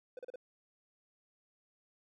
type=tone bursts; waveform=triangle; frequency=503 Hz; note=B4; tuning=32 cents sharp; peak=-40 dBFS; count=4; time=0.17-0.358 s; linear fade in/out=2 ms; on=20 ms; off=36 ms; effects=none